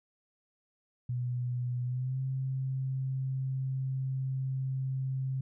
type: tone with pitch glide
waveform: sine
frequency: 123.47 to 132.33 Hz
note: B2 to C3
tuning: 0 to +20 cents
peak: -30 dBFS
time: 1.09-5.41 s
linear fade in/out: 5 ms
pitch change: +120 cents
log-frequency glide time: 1.84-2.2 s
effects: none